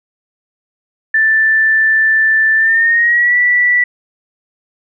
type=tone with pitch glide; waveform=sine; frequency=1766 to 1959.5 Hz; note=A6 to B6; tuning=+6 to -14 cents; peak=-8 dBFS; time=1.14-3.84 s; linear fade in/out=5 ms; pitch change=+180 cents; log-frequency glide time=2.56-3.37 s; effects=none